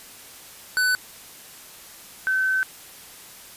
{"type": "tone pair in turn", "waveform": ["square", "sine"], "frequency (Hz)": [1500, 1531.5], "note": ["F#6", "G6"], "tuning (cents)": [23, -41], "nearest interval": "unison", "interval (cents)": 36, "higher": "second", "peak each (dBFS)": -19, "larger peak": "neither", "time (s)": [[0.77, 0.95], [2.27, 2.63]], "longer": "second", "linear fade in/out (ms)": 0, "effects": ["white hiss -44 dBFS RMS until 3.56 s", "resampled to 32000 Hz"]}